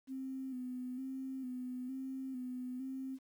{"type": "tone with vibrato", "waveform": "sine", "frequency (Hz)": 257.9, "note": "C4", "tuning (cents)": -25, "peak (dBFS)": -39, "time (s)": [0.07, 3.19], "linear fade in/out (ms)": 50, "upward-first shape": "square", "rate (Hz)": 1.1, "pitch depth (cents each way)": 43, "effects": ["11-bit"]}